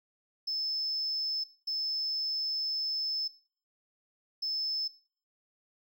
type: tone bursts at uneven times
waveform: triangle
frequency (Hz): 5250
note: E8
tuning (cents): -8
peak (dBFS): -28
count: 3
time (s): 0.47-1.44 / 1.67-3.28 / 4.42-4.88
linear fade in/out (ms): 10
effects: noise-tail reverb RT60 0.5 s tail -22 dB re dry + tanh soft clip ceiling -26 dBFS